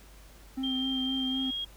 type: tone with vibrato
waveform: triangle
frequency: 261.6 Hz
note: C4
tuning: in tune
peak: -28 dBFS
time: 0.57-1.51 s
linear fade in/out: 10 ms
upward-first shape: sine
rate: 3.9 Hz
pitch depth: 22 cents each way
type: tone with pitch glide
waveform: sine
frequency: 3178 to 3269 Hz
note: G7 to G#7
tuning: +23 to -28 cents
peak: -31 dBFS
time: 0.63-1.65 s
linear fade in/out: 10 ms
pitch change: +49 cents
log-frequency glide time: 1.23-1.5 s
effects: added 50 Hz sine -51 dBFS peak until 1.76 s + pink hiss -56 dBFS RMS until 1.76 s